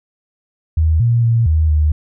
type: tone with pitch steps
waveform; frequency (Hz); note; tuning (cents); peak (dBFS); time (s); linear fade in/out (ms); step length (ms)
sine; 79.6 / 117.9 / 115.7 / 78.8 / 76.2; D#2 / A#2 / A#2 / D#2 / D#2; +40 / +20 / -13 / +23 / -36; -10; 0.77-1.92; 5; 230
effects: none